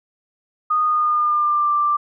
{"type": "tone with pitch glide", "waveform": "sine", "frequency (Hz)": [1234, 1179.6], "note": ["D#6", "D6"], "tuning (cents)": [-15, 7], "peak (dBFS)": -15, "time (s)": [0.7, 1.97], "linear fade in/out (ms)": 10, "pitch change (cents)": -78, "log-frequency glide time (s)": [0.84, 1.72], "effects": []}